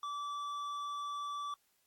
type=tone with tanh clipping; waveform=sine; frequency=1158 Hz; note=D6; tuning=25 cents flat; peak=-39 dBFS; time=0.03-1.54 s; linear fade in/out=2 ms; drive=10 dB; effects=white hiss -75 dBFS RMS until 1.86 s + AAC 64 kbps